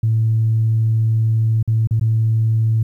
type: tone with dropouts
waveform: sine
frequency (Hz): 111.6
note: A2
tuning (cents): +25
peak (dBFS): -12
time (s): 0.03-2.83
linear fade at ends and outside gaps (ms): 5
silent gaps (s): 1.628-1.676 / 1.873-1.909 / 1.997-2.011
effects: tanh soft clip ceiling -8 dBFS + 9-bit